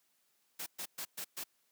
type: noise bursts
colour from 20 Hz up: white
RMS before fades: -41 dBFS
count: 5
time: 0.59-1.44 s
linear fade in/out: 10 ms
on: 74 ms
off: 120 ms
effects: white hiss -75 dBFS RMS until 1.71 s + high-pass 150 Hz 12 dB/octave